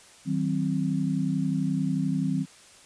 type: chord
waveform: sine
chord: C diminished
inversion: first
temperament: just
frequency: 156.98 / 188.37 / 261.6 Hz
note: Eb3 / Gb3 / C4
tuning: +16 / +31 / 0 cents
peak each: -28 dBFS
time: 0.25-2.46 s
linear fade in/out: 50 ms
effects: white hiss -52 dBFS RMS until 2.85 s + resampled to 22050 Hz